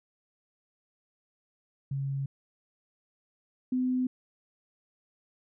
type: tone pair in turn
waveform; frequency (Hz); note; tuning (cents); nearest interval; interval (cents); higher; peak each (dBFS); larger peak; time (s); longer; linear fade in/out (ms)
sine; 137.4 / 254; C#3 / B3; -15 / +49; major seventh; 1064; second; -29 / -25; second; 1.91-2.26 / 3.72-4.07; neither; 5
effects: none